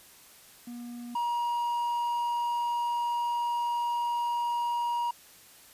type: tone pair in turn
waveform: triangle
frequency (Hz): 240 / 951.4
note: B3 / A#5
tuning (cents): -49 / +35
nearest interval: 2 octaves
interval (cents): 2384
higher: second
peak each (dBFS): -36 / -25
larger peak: second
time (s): 0.67-1.15 / 1.15-5.11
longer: second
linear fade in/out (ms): 5
effects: white hiss -54 dBFS RMS until 5.73 s + resampled to 32000 Hz